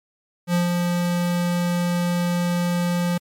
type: tone with ADSR envelope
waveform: square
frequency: 175.1 Hz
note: F3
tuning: 5 cents sharp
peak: -17 dBFS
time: 0.47-3.18 s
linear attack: 68 ms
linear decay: 140 ms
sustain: -3 dB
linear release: 7 ms
effects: MP3 64 kbps